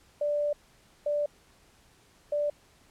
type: tone bursts at uneven times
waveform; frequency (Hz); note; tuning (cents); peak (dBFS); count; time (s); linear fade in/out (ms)
sine; 587.3; D5; 0; -25; 3; 0.21-0.53 / 1.06-1.26 / 2.32-2.5; 5
effects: pink hiss -61 dBFS RMS until 2.9 s + low-pass 11000 Hz 12 dB/octave